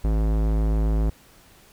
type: tone with low-pass filter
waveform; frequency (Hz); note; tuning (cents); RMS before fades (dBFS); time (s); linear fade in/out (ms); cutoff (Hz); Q
square; 53.7; A1; -41; -21; 0.04-1.1; 5; 780; 0.54
effects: pink hiss -53 dBFS RMS until 1.72 s